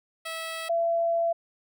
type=tone pair in turn; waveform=10% pulse / sine; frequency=651 / 673.6 Hz; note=E5 / E5; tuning=-22 / +37 cents; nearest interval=minor second; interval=59 cents; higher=second; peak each=-24 / -22 dBFS; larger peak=second; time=0.25-0.69 / 0.69-1.33 s; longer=second; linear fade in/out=10 ms; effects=none